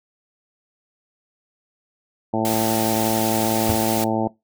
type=harmonic tone; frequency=110.8 Hz; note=A2; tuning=13 cents sharp; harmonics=1 / 2 / 3 / 4 / 5 / 6 / 7 / 8; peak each=-30 / -24 / -25 / -30 / -28 / -27 / -27 / -29 dBFS; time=2.33-4.28 s; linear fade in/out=10 ms
type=noise; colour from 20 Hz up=white; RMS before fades=-27 dBFS; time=2.45-4.04 s; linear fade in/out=0 ms
type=tone with exponential decay; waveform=square; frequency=87.31 Hz; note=F2; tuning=in tune; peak=-19 dBFS; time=3.69-3.83 s; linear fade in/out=5 ms; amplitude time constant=30 ms
effects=noise-tail reverb RT60 0.2 s tail -21 dB re dry